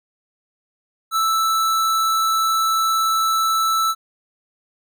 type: tone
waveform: square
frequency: 1318.5 Hz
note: E6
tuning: in tune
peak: -17 dBFS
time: 1.11-3.95 s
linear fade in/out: 50 ms
effects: none